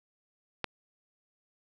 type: click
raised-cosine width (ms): 0.3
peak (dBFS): -14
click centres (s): 0.643
effects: none